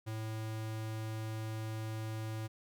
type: tone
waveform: square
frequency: 110 Hz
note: A2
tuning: in tune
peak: -38 dBFS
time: 0.06-2.48 s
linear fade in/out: 20 ms
effects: none